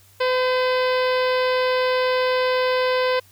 harmonic tone with a mistuned harmonic, 508 Hz, B4, 49 cents sharp, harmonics 1 / 2 / 3 / 4 / 5 / 6 / 7 / 8 / 9 / 10, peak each -19 / -25 / -29 / -31 / -33 / -35 / -36 / -37 / -38 / -39 dBFS, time 0.2-3.2 s, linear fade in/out 10 ms, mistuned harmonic 3, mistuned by +25 cents, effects added 96 Hz sine -54 dBFS peak until 3.31 s + white hiss -54 dBFS RMS until 3.31 s

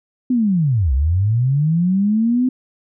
sine linear two-way sweep, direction down then up, 259 to 61.9 to 259 Hz, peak -13 dBFS, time 0.3-2.49 s, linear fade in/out 5 ms, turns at 0.93 s, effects none

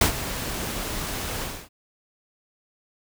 pink noise with ADSR envelope, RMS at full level -17 dBFS, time 0.01-1.69 s, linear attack 4 ms, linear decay 100 ms, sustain -13 dB, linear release 280 ms, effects none

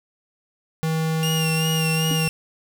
square tone, 160 Hz, D#3, 49 cents sharp, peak -21 dBFS, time 0.83-2.28 s, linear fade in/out 0 ms
sawtooth tone with vibrato, 2794 Hz, F7, in tune, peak -21 dBFS, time 1.23-2.29 s, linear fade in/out 0 ms, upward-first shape sine, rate 2.6 Hz, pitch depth 49 cents each way
sine tone with exponential decay, 277.2 Hz, C#4, in tune, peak -21 dBFS, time 2.11-2.21 s, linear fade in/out 0 ms, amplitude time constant 21 ms
effects none

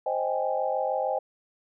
sine chord, Ab major seventh, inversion first, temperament equal, 523.3 / 622.3 / 784 / 830.6 Hz, C5 / Eb5 / G5 / Ab5, 0 / 0 / 0 / 0 cents, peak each -29 / -30 / -30 / -33 dBFS, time 0.06-1.19 s, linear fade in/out 5 ms, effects none

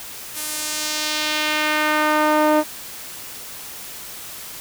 sawtooth tone with band-pass filter sweep, 304.8 Hz, D#4, 36 cents flat, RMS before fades -20 dBFS, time 0.33-2.64 s, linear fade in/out 50 ms, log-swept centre 12000 to 650 Hz, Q 1.1, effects white hiss -35 dBFS RMS until 4.6 s

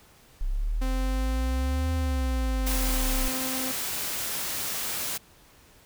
sine exponential two-way sweep, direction up then down, 31.94 to 80.2 to 31.94 Hz, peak -24 dBFS, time 0.41-3.28 s, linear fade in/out 0 ms, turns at 1.93 s
sawtooth tone, 260 Hz, C4, 11 cents flat, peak -28 dBFS, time 0.81-3.72 s, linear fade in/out 10 ms
white noise, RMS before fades -31 dBFS, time 2.66-5.18 s, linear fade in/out 10 ms
effects pink hiss -56 dBFS RMS until 5.85 s

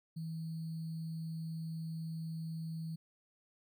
sine tone with sample-and-hold, 162 Hz, E3, 30 cents flat, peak -38 dBFS, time 0.16-2.96 s, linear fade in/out 10 ms, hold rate 4410 Hz, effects none

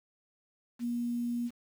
sine tone with quantisation, 238.8 Hz, A#3, 42 cents sharp, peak -30 dBFS, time 0.79-1.51 s, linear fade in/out 50 ms, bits 9, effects none

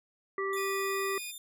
harmonic tone, 390 Hz, G4, 9 cents flat, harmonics 1 / 3 / 5, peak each -32 / -35 / -37 dBFS, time 0.38-1.18 s, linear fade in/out 2 ms
10% pulse tone with pitch glide, 3530 to 3585 Hz, A7 to A7, +5 to +32 cents, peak -35 dBFS, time 0.53-1.38 s, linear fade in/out 2 ms, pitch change +27 cents, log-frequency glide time 0.8-0.98 s
sawtooth tone, 2464 Hz, D#7, 17 cents flat, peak -36 dBFS, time 0.56-1.32 s, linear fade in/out 20 ms
effects none

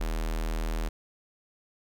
square tone with notch filter, 40.03 Hz, D#1, 50 cents sharp, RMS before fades -30 dBFS, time 0-0.89 s, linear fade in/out 10 ms, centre 93 Hz, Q 0.56, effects none

